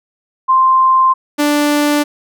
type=tone pair in turn; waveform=sine / sawtooth; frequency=1046.5 / 293.7 Hz; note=C6 / D4; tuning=0 / 0 cents; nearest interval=octave + minor seventh; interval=2200 cents; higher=first; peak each=-7 dBFS; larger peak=neither; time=0.48-1.14 / 1.38-2.04 s; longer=neither; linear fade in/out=20 ms; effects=none